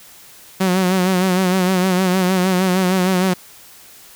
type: tone with vibrato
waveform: sawtooth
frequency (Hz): 185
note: F#3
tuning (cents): 0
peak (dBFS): -10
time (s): 0.6-3.34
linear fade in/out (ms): 10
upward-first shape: sine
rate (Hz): 6.5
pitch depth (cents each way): 55
effects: white hiss -43 dBFS RMS until 4.15 s